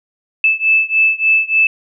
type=beating tone pair; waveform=sine; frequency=2624 / 2627.4 Hz; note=E7 / E7; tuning=-9 / -6 cents; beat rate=3.4 Hz; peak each=-13 / -14 dBFS; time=0.44-1.67 s; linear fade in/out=2 ms; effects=none